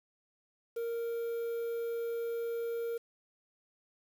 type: tone with quantisation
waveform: triangle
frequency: 464.9 Hz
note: A#4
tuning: 5 cents flat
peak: -31 dBFS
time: 0.76-2.98 s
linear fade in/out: 10 ms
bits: 9
effects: none